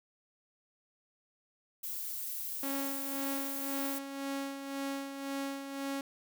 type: noise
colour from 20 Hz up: violet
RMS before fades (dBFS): -39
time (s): 1.83-3.99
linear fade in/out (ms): 10
type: tone with tremolo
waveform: sawtooth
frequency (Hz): 275.4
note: C#4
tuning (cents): -11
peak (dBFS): -30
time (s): 2.63-6.01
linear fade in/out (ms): 2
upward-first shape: sine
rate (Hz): 1.9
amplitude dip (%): 55
effects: none